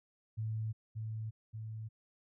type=tone with echo; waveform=sine; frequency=110 Hz; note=A2; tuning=in tune; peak=-34 dBFS; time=0.37-0.73 s; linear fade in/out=20 ms; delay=580 ms; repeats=2; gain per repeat=-3 dB; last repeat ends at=1.89 s; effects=none